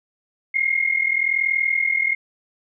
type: tone pair together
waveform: sine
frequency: 2115 / 2156 Hz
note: C7 / C#7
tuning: +18 / -49 cents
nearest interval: unison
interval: 33 cents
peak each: -21 / -20 dBFS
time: 0.54-2.15 s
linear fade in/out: 10 ms
effects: none